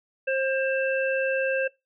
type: harmonic tone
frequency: 532 Hz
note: C5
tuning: 29 cents sharp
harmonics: 1 / 3 / 5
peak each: -24 / -29 / -31 dBFS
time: 0.27-1.68 s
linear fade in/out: 10 ms
effects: noise-tail reverb RT60 0.2 s tail -21 dB re dry